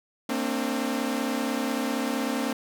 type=tone cluster; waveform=sawtooth; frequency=228.5 / 264.3 / 294.6 Hz; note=A#3 / C4 / D4; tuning=-34 / +18 / +6 cents; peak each=-26 / -25 / -29 dBFS; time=0.29-2.53 s; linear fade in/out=5 ms; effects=none